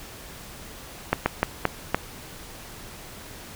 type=slowing click train; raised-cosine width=0.5 ms; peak=-4 dBFS; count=5; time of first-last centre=1.13-1.946 s; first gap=130 ms; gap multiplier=1.31; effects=pink hiss -42 dBFS RMS until 3.55 s

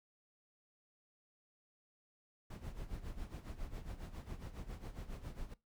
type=noise with tremolo; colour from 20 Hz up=brown; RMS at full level=-43 dBFS; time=2.5-5.54 s; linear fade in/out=5 ms; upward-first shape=sine; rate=7.3 Hz; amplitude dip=75%; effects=noise-tail reverb RT60 0.2 s tail -20 dB re dry

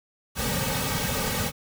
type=noise with comb filter; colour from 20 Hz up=pink; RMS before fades=-27 dBFS; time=0.35-1.52 s; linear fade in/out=50 ms; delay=2.9 ms; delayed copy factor=-1; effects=none

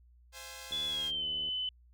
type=chord; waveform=5% pulse; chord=C augmented; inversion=none; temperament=equal with one note detuned; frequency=523.3 / 671.9 / 830.6 Hz; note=C5 / E5 / G#5; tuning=0 / +33 / 0 cents; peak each=-36 / -41 / -37 dBFS; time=0.32-1.12 s; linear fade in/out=50 ms
type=click train; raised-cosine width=2 ms; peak=-40 dBFS; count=60; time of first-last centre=0.71-1.488 s; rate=75.8 Hz
type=tone with pitch glide; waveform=sine; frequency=3430 to 3021 Hz; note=A7 to F#7; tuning=-45 to +35 cents; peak=-32 dBFS; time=0.72-1.69 s; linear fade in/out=2 ms; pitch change=-220 cents; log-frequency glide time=0.85-1.26 s
effects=added 60 Hz sine -58 dBFS peak until 1.93 s

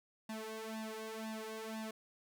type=tone with flanger; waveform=sawtooth; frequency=220 Hz; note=A3; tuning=in tune; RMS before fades=-44 dBFS; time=0.29-1.91 s; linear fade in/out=5 ms; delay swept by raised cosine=1.1 to 2.7 ms; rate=2 Hz; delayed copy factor=+0.9; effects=none

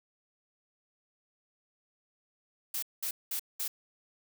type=noise bursts; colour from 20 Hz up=blue; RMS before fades=-34 dBFS; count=4; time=2.74-3.68 s; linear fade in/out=5 ms; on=85 ms; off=200 ms; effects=none

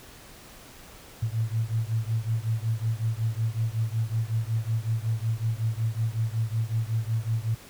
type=beating tone pair; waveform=sine; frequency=110 / 115.4 Hz; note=A2 / A#2; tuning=0 / -17 cents; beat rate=5.4 Hz; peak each=-27 / -28 dBFS; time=1.22-7.55 s; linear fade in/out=10 ms; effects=pink hiss -48 dBFS RMS until 7.69 s

